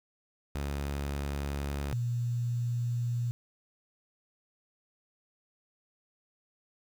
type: tone pair in turn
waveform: sawtooth / sine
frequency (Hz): 70.8 / 119.86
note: C#2 / A#2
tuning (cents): +37 / +49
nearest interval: major sixth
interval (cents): 912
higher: second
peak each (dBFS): -28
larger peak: neither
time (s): 0.55-1.93 / 1.93-3.31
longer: neither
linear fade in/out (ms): 0
effects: 9-bit